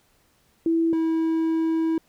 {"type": "tone pair in turn", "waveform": ["sine", "triangle"], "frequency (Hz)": [329.6, 324.3], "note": ["E4", "E4"], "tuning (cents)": [0, -28], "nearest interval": "unison", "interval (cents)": 28, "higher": "first", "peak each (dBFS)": -18, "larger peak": "neither", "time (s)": [[0.66, 0.93], [0.93, 1.98]], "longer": "second", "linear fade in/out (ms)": 2, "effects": ["pink hiss -63 dBFS RMS until 2.08 s"]}